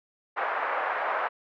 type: band-pass noise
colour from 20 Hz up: pink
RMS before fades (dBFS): -29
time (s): 0.36-1.29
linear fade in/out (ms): 20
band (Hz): 610 to 1800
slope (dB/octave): 24
effects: none